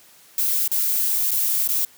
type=noise with dropouts; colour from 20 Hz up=violet; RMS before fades=-21 dBFS; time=0.38-1.85 s; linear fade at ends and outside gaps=2 ms; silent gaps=0.678-0.716 / 1.309-1.314 / 1.676-1.688 s; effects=white hiss -51 dBFS RMS until 1.97 s + high-pass 100 Hz 12 dB/octave